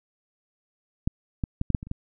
clicks, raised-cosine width 5 ms, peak -11 / -14 / -13 / -11 / -8 / -23 / -30 / -17 dBFS, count 8, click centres 1.075 / 1.438 / 1.614 / 1.703 / 1.748 / 1.829 / 1.87 / 1.914 s, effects none

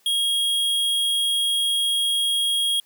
square tone, 3277 Hz, G#7, 24 cents flat, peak -20 dBFS, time 0.06-2.8 s, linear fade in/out 2 ms, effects white hiss -60 dBFS RMS until 2.85 s + high-pass 150 Hz 12 dB/octave

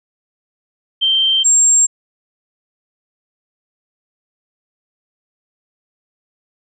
sine tone pair in turn, 3136 / 7459 Hz, G7 / A#8, 0 / 0 cents, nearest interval octave + minor third, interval 1500 cents, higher second, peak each -11 / -8 dBFS, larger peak second, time 1.01-1.44 / 1.44-1.87 s, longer neither, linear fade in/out 20 ms, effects none

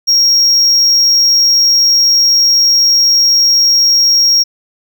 triangle tone, 5588 Hz, F8, in tune, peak -5 dBFS, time 0.07-4.44 s, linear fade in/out 20 ms, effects none

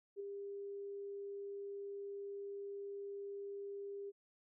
sine tone with ADSR envelope, 400.5 Hz, G4, 37 cents sharp, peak -39 dBFS, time 0.16-4.12 s, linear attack 41 ms, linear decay 6 ms, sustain -4 dB, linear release 33 ms, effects none

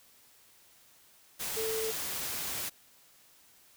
sine tone in noise, 442.6 Hz, A4, 10 cents sharp, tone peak -32 dBFS, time 1.56-1.92 s, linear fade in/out 20 ms, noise white, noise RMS -36 dBFS, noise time 1.39-2.7 s, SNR +1 dB, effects white hiss -61 dBFS RMS until 3.76 s

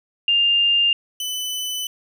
sine / sawtooth tone pair in turn, 2803 / 3004 Hz, F7 / F#7, +6 / +26 cents, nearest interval minor second, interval 120 cents, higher second, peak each -14 / -21 dBFS, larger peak first, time 0.28-0.93 / 1.2-1.87 s, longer second, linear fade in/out 2 ms, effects none

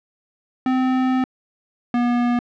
square tone pair in turn, 257.9 / 241.6 Hz, C4 / B3, -25 / -38 cents, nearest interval minor second, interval 113 cents, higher first, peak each -17 / -17 dBFS, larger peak neither, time 0.66-1.24 / 1.94-2.39 s, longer first, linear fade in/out 2 ms, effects low-pass 2000 Hz 12 dB/octave

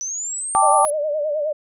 sine linear sweep, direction up, 5920 to 10690 Hz, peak -24 dBFS, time 0.01-0.9 s, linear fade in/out 0 ms
sine chord, G suspended second, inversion none, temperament equal, 784 / 880 / 1174.7 Hz, G5 / A5 / D6, 0 / 0 / 0 cents, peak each -17 dBFS, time 0.55-0.85 s, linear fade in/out 0 ms
sine tone with vibrato, 601 Hz, D5, 40 cents sharp, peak -19 dBFS, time 0.62-1.53 s, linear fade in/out 10 ms, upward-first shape sine, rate 9.6 Hz, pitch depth 76 cents each way
effects none

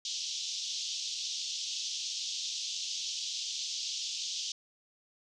white band-pass noise, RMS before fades -37 dBFS, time 0.05-4.52 s, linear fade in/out 2 ms, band 3000 to 6400 Hz, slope 48 dB/octave, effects none

